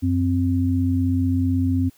sine tone pair together, 92.49 / 261.6 Hz, F#2 / C4, 0 / 0 cents, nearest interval octave + tritone, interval 1800 cents, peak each -20 dBFS, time 0.02-1.9 s, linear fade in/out 20 ms, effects white hiss -57 dBFS RMS until 1.97 s

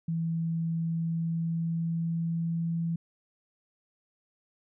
sine tone with pitch glide, 164.81 to 166.82 Hz, E3 to E3, 0 to +21 cents, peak -27 dBFS, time 0.08-2.96 s, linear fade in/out 5 ms, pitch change +21 cents, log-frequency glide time 0.75-2.78 s, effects none

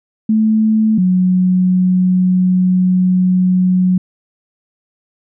sine tone pair in turn, 218.1 / 183.4 Hz, A3 / F#3, -15 / -15 cents, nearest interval minor third, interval 300 cents, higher first, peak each -9 dBFS, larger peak neither, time 0.29-0.98 / 0.98-3.98 s, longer second, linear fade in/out 5 ms, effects none

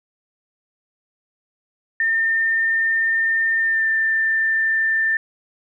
sine tone with pitch glide, 1809 to 1786.2 Hz, A6 to A6, +48 to +26 cents, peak -16 dBFS, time 2-5.17 s, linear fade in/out 2 ms, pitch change -22 cents, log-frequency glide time 3.58-3.87 s, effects none

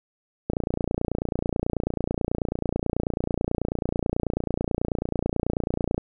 click train, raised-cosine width 2 ms, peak -11 dBFS, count 161, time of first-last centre 0.5-5.979 s, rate 29.2 Hz, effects none

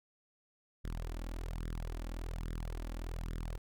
sawtooth tone with flanger, 41.11 Hz, E1, 4 cents flat, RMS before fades -40 dBFS, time 0.84-3.58 s, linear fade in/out 10 ms, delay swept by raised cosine 0.56 to 3.66 ms, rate 1.2 Hz, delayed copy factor +0.8, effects none

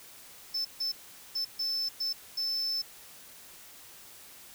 sine tone bursts at uneven times, 5274 Hz, E8, in tune, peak -26 dBFS, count 6, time 0.54-0.65 / 0.8-0.92 / 1.35-1.45 / 1.59-1.89 / 2-2.13 / 2.37-2.82 s, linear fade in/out 10 ms, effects tanh soft clip ceiling -28 dBFS + white hiss -51 dBFS RMS until 4.54 s

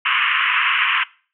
white band-pass noise, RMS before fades -18 dBFS, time 0.05-1.04 s, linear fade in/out 10 ms, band 1000 to 3000 Hz, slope 96 dB/octave, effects noise-tail reverb RT60 0.4 s tail -21 dB re dry

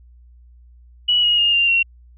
sine tone with pitch steps, 2935 / 2885 / 2835 / 2786 / 2738 Hz, F#7 / F#7 / F7 / F7 / F7, -15 / -44 / +25 / -5 / -35 cents, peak -13 dBFS, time 1.08-1.83 s, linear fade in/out 10 ms, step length 150 ms, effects added 60 Hz sine -44 dBFS peak until 2.17 s

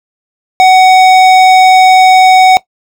sine tone with hard clipping, 748 Hz, F#5, 19 cents sharp, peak -3 dBFS, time 0.6-2.57 s, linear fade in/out 0 ms, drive 14 dB, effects noise-tail reverb RT60 0.1 s tail -18 dB re dry

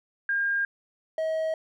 sine / triangle tone pair in turn, 1611 / 637.5 Hz, G6 / D#5, +47 / +42 cents, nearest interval octave + major third, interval 1605 cents, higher first, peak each -23 dBFS, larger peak neither, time 0.29-0.65 / 1.18-1.54 s, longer neither, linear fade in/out 2 ms, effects none

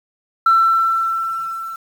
sine tone with level ramp, 1341 Hz, E6, 29 cents sharp, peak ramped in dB -7 to -26 dBFS, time 0.46-1.76 s, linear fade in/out 5 ms, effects tanh soft clip ceiling -6 dBFS + 7-bit

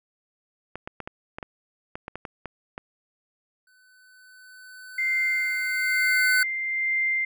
clicks, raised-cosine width 0.5 ms, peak -19 dBFS, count 12, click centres 0.756 / 0.875 / 1.003 / 1.075 / 1.385 / 1.428 / 1.955 / 2.081 / 2.156 / 2.252 / 2.457 / 2.779 s
square tone with exponential growth, 1508 Hz, F#6, 32 cents sharp, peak -19 dBFS, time 3.67-6.43 s, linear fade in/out 2 ms, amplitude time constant 600 ms
sine tone with tremolo, 2093 Hz, C7, in tune, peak -21 dBFS, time 4.98-7.25 s, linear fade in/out 5 ms, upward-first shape sine, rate 1.1 Hz, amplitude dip 45%
effects none

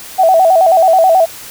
sine tone with vibrato, 703 Hz, F5, 11 cents sharp, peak -5 dBFS, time 0.18-1.26 s, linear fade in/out 20 ms, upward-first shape square, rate 9.3 Hz, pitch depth 120 cents each way, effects white hiss -31 dBFS RMS until 1.5 s

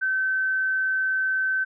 sine tone, 1536 Hz, G6, 36 cents flat, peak -21 dBFS, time 0.01-1.65 s, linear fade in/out 20 ms, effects none

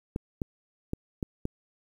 clicks, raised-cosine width 3 ms, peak -17 dBFS, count 5, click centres 0.161 / 0.418 / 0.934 / 1.228 / 1.454 s, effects 9-bit

